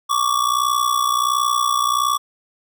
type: ring-modulated tone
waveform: square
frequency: 1142 Hz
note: D6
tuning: 49 cents flat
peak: -14 dBFS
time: 0.09-2.18 s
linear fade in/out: 20 ms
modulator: 30.7 Hz
effects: none